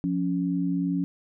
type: tone pair together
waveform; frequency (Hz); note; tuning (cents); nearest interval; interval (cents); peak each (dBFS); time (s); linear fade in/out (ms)
sine; 176.4 / 278.8; F3 / C#4; +18 / +10; minor sixth; 792; -26; 0.04-1.04; 0
effects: none